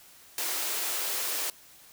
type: high-pass noise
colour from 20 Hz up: white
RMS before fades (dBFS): -31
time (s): 0.38-1.5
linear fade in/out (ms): 2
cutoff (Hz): 300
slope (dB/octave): 48
effects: white hiss -54 dBFS RMS until 1.92 s